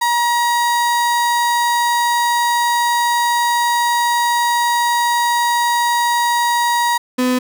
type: tone pair in turn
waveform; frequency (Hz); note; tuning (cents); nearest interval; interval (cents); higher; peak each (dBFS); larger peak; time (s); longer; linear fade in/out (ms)
35% pulse; 952 / 252.2; A#5 / B3; +36 / +36; octave + major seventh; 2300; first; -12; neither; 0.01-6.98 / 7.18-7.39; first; 10
effects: none